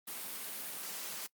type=high-pass noise; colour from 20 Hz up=white; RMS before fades=-42 dBFS; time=0.07-1.27 s; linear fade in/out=10 ms; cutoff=160 Hz; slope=48 dB/octave; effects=noise-tail reverb RT60 0.1 s tail -23 dB re dry + Opus 32 kbps